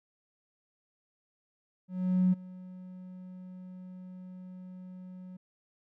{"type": "tone with ADSR envelope", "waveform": "triangle", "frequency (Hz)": 183.6, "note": "F#3", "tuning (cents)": -13, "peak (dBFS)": -17, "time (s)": [1.88, 5.37], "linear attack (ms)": 440, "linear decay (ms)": 24, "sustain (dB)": -24, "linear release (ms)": 7, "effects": ["tanh soft clip ceiling -19 dBFS"]}